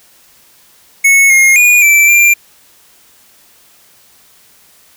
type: tone with pitch steps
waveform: square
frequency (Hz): 2202 / 2141 / 2444 / 2331 / 2378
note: C#7 / C7 / D#7 / D7 / D7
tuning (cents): -12 / +39 / -32 / -14 / +21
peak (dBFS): -5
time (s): 1.04-2.34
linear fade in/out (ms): 10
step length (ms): 260
effects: white hiss -46 dBFS RMS until 4.96 s